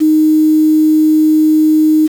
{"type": "tone with quantisation", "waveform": "sine", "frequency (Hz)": 310, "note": "D#4", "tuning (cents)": -6, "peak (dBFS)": -6, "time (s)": [0, 2.08], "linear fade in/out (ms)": 20, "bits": 5, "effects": []}